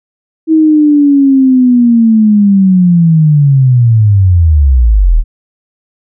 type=linear sweep; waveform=sine; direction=down; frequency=321.7 to 34.65 Hz; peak=-3 dBFS; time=0.47-5.24 s; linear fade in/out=50 ms; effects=none